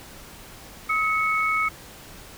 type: tone pair together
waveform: sine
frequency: 1276 / 2212 Hz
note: D#6 / C#7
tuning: +43 / -4 cents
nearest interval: minor seventh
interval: 953 cents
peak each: -23 dBFS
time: 0.89-1.69 s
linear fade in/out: 10 ms
effects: pink hiss -44 dBFS RMS until 2.37 s